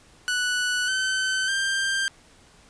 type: tone with pitch steps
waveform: sawtooth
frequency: 1480 / 1530.4 / 1582.6 Hz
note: F#6 / G6 / G6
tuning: 0 / -42 / +16 cents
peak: -19 dBFS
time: 0.28-2.08 s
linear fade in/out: 0 ms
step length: 600 ms
effects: pink hiss -54 dBFS RMS until 2.69 s + resampled to 22050 Hz